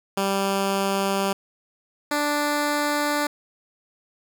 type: tone pair in turn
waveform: 10% pulse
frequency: 196 / 293.7 Hz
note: G3 / D4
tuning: 0 / 0 cents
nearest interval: perfect fifth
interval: 700 cents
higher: second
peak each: -13 dBFS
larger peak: neither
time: 0.17-1.33 / 2.11-3.27 s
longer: neither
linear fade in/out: 5 ms
effects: none